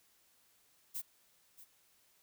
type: noise with echo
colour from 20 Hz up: violet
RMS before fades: -40 dBFS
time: 0.94-1.02 s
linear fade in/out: 20 ms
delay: 630 ms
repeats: 1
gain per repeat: -15 dB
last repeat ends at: 1.65 s
effects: white hiss -70 dBFS RMS until 2.22 s